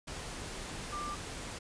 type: tone in noise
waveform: sine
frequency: 1186 Hz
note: D6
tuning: 17 cents sharp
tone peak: -37 dBFS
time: 0.92-1.15 s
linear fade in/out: 10 ms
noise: pink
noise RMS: -42 dBFS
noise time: 0.07-1.59 s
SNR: +2 dB
effects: resampled to 22050 Hz